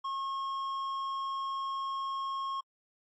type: tone with tanh clipping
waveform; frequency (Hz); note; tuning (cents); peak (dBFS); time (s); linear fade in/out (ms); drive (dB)
sine; 1084; C#6; -39; -34; 0.04-2.61; 10; 8
effects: AAC 64 kbps